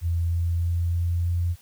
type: tone with pitch steps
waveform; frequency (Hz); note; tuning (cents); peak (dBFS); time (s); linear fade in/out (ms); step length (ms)
sine; 84.6 / 85.09 / 85.58 / 86.08 / 86.58; E2 / F2 / F2 / F2 / F2; +45 / -45 / -35 / -25 / -14; -21; 0.01-1.56; 50; 310
effects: white hiss -55 dBFS RMS until 1.61 s